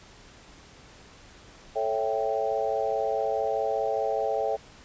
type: chord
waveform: sine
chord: A dominant seventh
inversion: none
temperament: equal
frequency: 440 / 554.4 / 659.3 / 784 Hz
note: A4 / C#5 / E5 / G5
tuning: 0 / 0 / 0 / 0 cents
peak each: -30 dBFS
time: 1.75-4.57 s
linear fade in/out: 20 ms
effects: pink hiss -51 dBFS RMS until 4.84 s + resampled to 16000 Hz